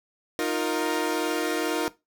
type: chord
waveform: sawtooth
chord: Eb suspended second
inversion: none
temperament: equal with one note detuned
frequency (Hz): 311.1 / 353.3 / 466.2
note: Eb4 / F4 / Bb4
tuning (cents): 0 / +20 / 0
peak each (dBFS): -25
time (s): 0.39-1.88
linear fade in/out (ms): 0
effects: noise-tail reverb RT60 0.2 s tail -17 dB re dry